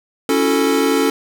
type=chord; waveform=square; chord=F# minor seventh; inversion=second; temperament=equal with one note detuned; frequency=277.2 / 329.6 / 366.2 / 440 Hz; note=C#4 / E4 / F#4 / A4; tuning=0 / 0 / -18 / 0 cents; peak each=-18 / -23 / -24 / -18 dBFS; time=0.29-1.1 s; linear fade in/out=2 ms; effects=none